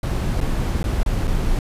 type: noise with dropouts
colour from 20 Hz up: brown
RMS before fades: -20 dBFS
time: 0.03-1.59 s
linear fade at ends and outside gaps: 2 ms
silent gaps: 0.405-0.411 / 0.83-0.84 / 1.032-1.061 / 1.273-1.277 s
effects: resampled to 32000 Hz